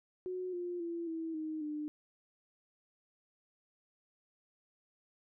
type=tone with pitch steps; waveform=sine; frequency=366.8 / 352.5 / 338.7 / 325.5 / 312.7 / 300.5 Hz; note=F#4 / F4 / E4 / E4 / D#4 / D4; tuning=-15 / +16 / +47 / -22 / +9 / +40 cents; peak=-36 dBFS; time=0.26-1.88 s; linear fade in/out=0 ms; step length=270 ms; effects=none